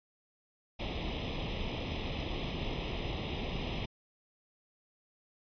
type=noise with comb filter; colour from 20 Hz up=pink; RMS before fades=-36 dBFS; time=0.79-3.86 s; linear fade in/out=10 ms; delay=0.33 ms; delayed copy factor=+0.9; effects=resampled to 11025 Hz